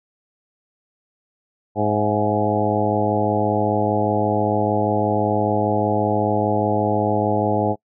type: harmonic tone with a mistuned harmonic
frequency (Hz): 105.1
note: G#2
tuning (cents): +21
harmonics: 1 / 2 / 3 / 4 / 5 / 6 / 7 / 8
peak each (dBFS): -25 / -25 / -25 / -25 / -25 / -25 / -25 / -25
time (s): 1.75-7.76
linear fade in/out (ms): 50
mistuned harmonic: 6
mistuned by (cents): +51
effects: noise-tail reverb RT60 0.1 s tail -25 dB re dry